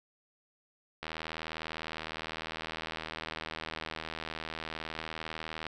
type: click train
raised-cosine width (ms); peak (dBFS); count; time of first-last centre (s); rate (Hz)
0.3; -21; 371; 1.03-5.667; 79.8
effects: none